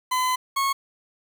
40% pulse tone pair in turn, 1015 / 1095.8 Hz, B5 / C#6, +47 / -20 cents, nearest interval minor second, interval 133 cents, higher second, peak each -20 dBFS, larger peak neither, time 0.11-0.36 / 0.56-0.73 s, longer first, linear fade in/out 10 ms, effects 8-bit

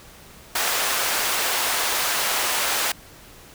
pink high-pass noise, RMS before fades -23 dBFS, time 0.55-2.92 s, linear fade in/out 5 ms, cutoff 740 Hz, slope 12 dB/octave, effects pink hiss -46 dBFS RMS until 3.54 s

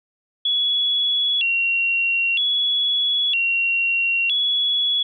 sine tone with vibrato, 3047 Hz, G7, 50 cents flat, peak -17 dBFS, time 0.45-5.03 s, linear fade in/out 5 ms, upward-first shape square, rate 0.52 Hz, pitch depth 180 cents each way, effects none

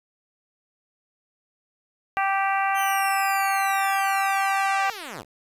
harmonic tone, 390.8 Hz, G4, 5 cents flat, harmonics 2 / 3 / 4 / 5 / 6 / 7, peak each -23 / -27 / -29 / -31 / -33 / -34 dBFS, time 2.17-4.9 s, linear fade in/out 0 ms
5% pulse linear sweep, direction down, 3136 to 51.4 Hz, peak -23 dBFS, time 2.74-5.25 s, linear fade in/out 50 ms
effects resampled to 32000 Hz + 9-bit

